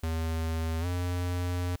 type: tone with pitch glide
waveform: square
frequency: 81.1 to 88.95 Hz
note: E2 to F2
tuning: -28 to +32 cents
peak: -29 dBFS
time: 0.03-1.76 s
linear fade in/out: 5 ms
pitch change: +160 cents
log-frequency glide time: 0.8-0.86 s
effects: white hiss -63 dBFS RMS until 1.8 s